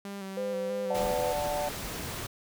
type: tone with vibrato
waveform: sawtooth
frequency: 196 Hz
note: G3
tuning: in tune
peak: -33 dBFS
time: 0.05-1.11 s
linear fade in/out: 2 ms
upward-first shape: square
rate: 3.1 Hz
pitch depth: 29 cents each way
type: tone with pitch glide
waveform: sine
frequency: 512 to 503.2 Hz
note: C5 to B4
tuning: -38 to +32 cents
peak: -30 dBFS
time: 0.37-1.33 s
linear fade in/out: 2 ms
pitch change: -30 cents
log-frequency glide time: 0.85-1.14 s
type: chord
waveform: sine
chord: D major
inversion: none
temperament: equal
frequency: 587.3 / 740 / 880 Hz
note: D5 / F#5 / A5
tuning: 0 / 0 / 0 cents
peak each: -31 / -34 / -36 dBFS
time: 0.9-1.69 s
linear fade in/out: 5 ms
type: noise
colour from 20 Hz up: pink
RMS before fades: -37 dBFS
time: 0.94-2.27 s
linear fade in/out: 10 ms
effects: none